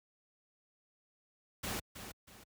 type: noise with echo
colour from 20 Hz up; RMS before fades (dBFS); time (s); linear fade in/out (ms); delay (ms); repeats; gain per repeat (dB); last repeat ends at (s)
pink; -38; 1.63-1.8; 10; 320; 2; -9; 2.44
effects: high-pass 60 Hz 12 dB/octave